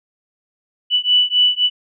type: beating tone pair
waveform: sine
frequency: 2966 / 2969.8 Hz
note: F#7 / F#7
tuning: +4 / +6 cents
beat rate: 3.8 Hz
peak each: -15 dBFS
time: 0.9-1.7 s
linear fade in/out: 50 ms
effects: none